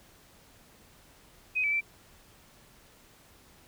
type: tone with pitch steps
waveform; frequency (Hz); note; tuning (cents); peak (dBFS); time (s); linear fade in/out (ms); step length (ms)
sine; 2513 / 2307 / 2337; D#7 / D7 / D7; +17 / -31 / -9; -25; 1.55-1.811; 20; 87
effects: pink hiss -58 dBFS RMS until 3.67 s